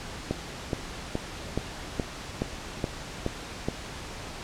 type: click train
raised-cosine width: 2 ms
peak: -13 dBFS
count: 9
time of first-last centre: 0.31-3.686 s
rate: 2.37 Hz
effects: pink hiss -39 dBFS RMS until 4.43 s + low-pass 7000 Hz 12 dB/octave